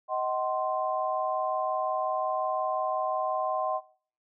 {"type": "chord", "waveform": "sine", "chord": "C diminished", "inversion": "first", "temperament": "just", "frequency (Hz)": [627.9, 753.5, 1046.5], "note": ["Eb5", "Gb5", "C6"], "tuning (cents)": [16, 31, 0], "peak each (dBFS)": -31, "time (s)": [0.08, 3.81], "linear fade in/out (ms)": 50, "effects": ["noise-tail reverb RT60 0.5 s tail -22 dB re dry"]}